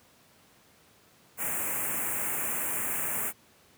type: band-stop noise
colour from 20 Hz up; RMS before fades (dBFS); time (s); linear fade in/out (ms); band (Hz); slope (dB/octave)
white; -31; 1.37-3.33; 50; 2600 to 7400; 48
effects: pink hiss -60 dBFS RMS until 3.77 s + high-pass 100 Hz 12 dB/octave